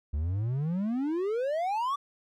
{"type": "exponential sweep", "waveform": "triangle", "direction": "up", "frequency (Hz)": [69.3, 1174.7], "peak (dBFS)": -25, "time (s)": [0.13, 1.96], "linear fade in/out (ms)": 10, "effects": []}